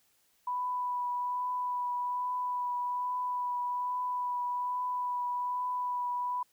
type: tone with vibrato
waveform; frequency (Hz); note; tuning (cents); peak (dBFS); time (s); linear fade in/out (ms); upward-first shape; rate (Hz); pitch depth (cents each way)
sine; 987.8; B5; 0; -30; 0.47-6.43; 5; triangle; 1.2; 15
effects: white hiss -70 dBFS RMS until 6.52 s